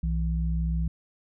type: tone pair together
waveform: sine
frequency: 61.7 / 164.81 Hz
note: B1 / E3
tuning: -1 / 0 cents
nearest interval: octave + perfect fourth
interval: 1701 cents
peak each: -25 / -29 dBFS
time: 0.03-0.88 s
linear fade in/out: 5 ms
effects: none